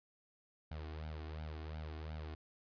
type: tone with flanger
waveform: sawtooth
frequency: 77.78 Hz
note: D#2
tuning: in tune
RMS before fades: -45 dBFS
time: 0.71-2.35 s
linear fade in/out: 5 ms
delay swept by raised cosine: 1.3 to 2.8 ms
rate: 2.8 Hz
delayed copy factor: +0.75
effects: resampled to 11025 Hz